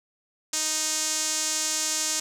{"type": "tone with band-pass filter", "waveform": "sawtooth", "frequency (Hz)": 311.1, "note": "D#4", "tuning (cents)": 0, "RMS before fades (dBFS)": -27, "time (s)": [0.53, 2.2], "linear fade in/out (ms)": 5, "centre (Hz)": 6800, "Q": 2.6, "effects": []}